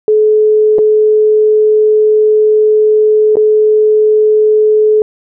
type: tone with dropouts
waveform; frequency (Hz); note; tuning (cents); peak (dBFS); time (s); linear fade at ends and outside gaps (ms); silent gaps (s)
sine; 428.7; A4; -45; -5; 0.08-5.02; 1; 0.784-0.789 / 3.356-3.369
effects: none